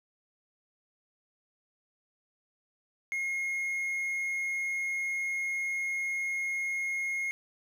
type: tone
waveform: triangle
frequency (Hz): 2151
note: C7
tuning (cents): +47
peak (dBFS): -28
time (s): 3.12-7.31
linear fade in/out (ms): 0
effects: none